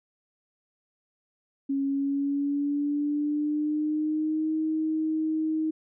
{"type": "tone with pitch glide", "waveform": "sine", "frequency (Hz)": [275.4, 314.5], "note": ["C#4", "D#4"], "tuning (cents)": [-11, 19], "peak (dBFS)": -24, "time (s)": [1.69, 5.71], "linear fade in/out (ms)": 10, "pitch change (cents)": 230, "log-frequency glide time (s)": [1.84, 4.53], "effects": []}